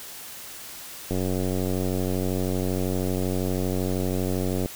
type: click train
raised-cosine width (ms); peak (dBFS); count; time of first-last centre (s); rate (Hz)
2; -14; 330; 1.11-4.659; 92.7
effects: white hiss -40 dBFS RMS until 4.75 s